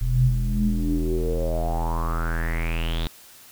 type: tone with low-pass filter sweep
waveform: square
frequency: 41.2 Hz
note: E1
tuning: in tune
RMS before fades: -23 dBFS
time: 0.01-3.07 s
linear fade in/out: 0 ms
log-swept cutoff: 98 to 3800 Hz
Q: 8.5
effects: white hiss -48 dBFS RMS until 3.51 s